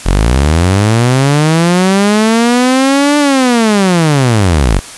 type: linear two-way sweep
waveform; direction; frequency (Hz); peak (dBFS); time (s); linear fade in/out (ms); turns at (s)
sawtooth; up then down; 40.47 to 295.5 to 40.47; -3; 0.05-4.8; 20; 3.18
effects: white hiss -29 dBFS RMS until 4.97 s + resampled to 24000 Hz